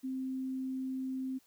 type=tone; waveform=sine; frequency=261.6 Hz; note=C4; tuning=in tune; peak=-34 dBFS; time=0.03-1.39 s; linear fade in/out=20 ms; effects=white hiss -68 dBFS RMS until 1.46 s